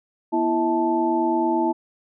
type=tone cluster; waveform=sine; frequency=243.5 / 332.5 / 647 / 876 Hz; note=B3 / E4 / E5 / A5; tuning=-24 / +15 / -32 / -8 cents; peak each=-27 / -21 / -28 / -23 dBFS; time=0.32-1.73 s; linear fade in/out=20 ms; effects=none